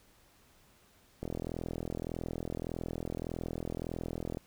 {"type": "click train", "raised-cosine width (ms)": 2, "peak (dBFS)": -23, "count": 132, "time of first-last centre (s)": [1.23, 4.371], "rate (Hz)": 41.7, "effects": ["pink hiss -64 dBFS RMS until 4.46 s"]}